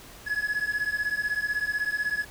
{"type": "beating tone pair", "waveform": "triangle", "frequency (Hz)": [1686, 1702], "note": ["G#6", "G#6"], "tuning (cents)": [26, 42], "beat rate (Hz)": 16, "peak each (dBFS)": -27, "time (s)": [0.26, 2.25], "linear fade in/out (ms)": 20, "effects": ["pink hiss -47 dBFS RMS until 2.3 s"]}